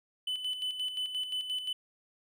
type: tone with tremolo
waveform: triangle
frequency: 3009 Hz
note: F#7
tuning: 28 cents sharp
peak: -29 dBFS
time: 0.27-1.73 s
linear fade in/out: 5 ms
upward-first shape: square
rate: 5.7 Hz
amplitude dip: 55%
effects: none